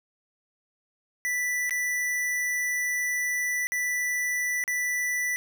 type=tone with dropouts; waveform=square; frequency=1975.5 Hz; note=B6; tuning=in tune; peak=-26 dBFS; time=1.25-5.36 s; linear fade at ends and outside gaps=0 ms; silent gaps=1.695-1.708 / 3.67-3.72 / 4.639-4.678 s; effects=none